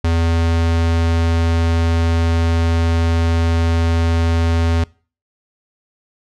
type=tone; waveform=square; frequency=83.2 Hz; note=E2; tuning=17 cents sharp; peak=-14 dBFS; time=0.04-4.84 s; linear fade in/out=5 ms; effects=noise-tail reverb RT60 0.4 s tail -24 dB re dry + low-pass 6000 Hz 12 dB/octave